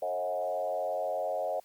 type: tone with frequency modulation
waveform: sine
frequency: 631 Hz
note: D#5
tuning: 24 cents sharp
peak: -29 dBFS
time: 0.02-1.6 s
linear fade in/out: 5 ms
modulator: 91.5 Hz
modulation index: 1.3
effects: white hiss -63 dBFS RMS until 1.64 s + Opus 32 kbps